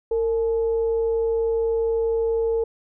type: tone with frequency modulation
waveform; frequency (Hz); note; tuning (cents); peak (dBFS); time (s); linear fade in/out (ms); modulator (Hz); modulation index
sine; 456.1; A#4; -38; -19; 0.11-2.64; 5; 402; 0.22
effects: none